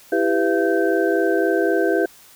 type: tone cluster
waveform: sine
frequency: 331.3 / 395.1 / 497.2 / 675 / 1549 Hz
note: E4 / G4 / B4 / E5 / G6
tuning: +9 / +14 / +12 / +41 / -21 cents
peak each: -21 / -20 / -23 / -24 / -26 dBFS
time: 0.12-2.06 s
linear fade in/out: 5 ms
effects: white hiss -48 dBFS RMS until 2.35 s